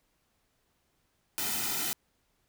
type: noise with comb filter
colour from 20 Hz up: white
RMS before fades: -32 dBFS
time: 1.38-1.93 s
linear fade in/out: 0 ms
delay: 1.8 ms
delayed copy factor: -0.7
effects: pink hiss -74 dBFS RMS until 2.48 s